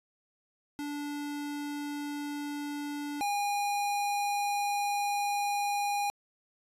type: tone pair in turn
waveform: square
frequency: 290.8 / 814.9 Hz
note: D4 / G#5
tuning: -17 / -33 cents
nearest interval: octave + tritone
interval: 1784 cents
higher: second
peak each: -35 / -29 dBFS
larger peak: second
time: 0.79-3.21 / 3.21-6.1 s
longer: second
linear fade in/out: 0 ms
effects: resampled to 32000 Hz